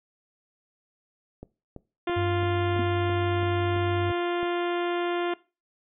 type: click train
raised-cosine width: 2 ms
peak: -26 dBFS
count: 10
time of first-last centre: 1.43-4.43 s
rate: 3 Hz
type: harmonic tone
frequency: 349.2 Hz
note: F4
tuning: in tune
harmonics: 1 / 2 / 3 / 4 / 5 / 6 / 7 / 8 / 9 / 10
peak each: -26 / -32 / -36 / -38 / -40 / -42 / -43 / -44 / -45 / -46 dBFS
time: 2.07-5.34 s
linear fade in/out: 5 ms
type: tone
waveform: triangle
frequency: 97 Hz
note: G2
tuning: 18 cents flat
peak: -25 dBFS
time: 2.16-4.12 s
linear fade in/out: 10 ms
type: tone with exponential decay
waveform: sine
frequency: 246.9 Hz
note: B3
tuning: in tune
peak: -24 dBFS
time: 2.79-2.87 s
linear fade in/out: 2 ms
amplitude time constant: 16 ms
effects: noise-tail reverb RT60 0.3 s tail -20 dB re dry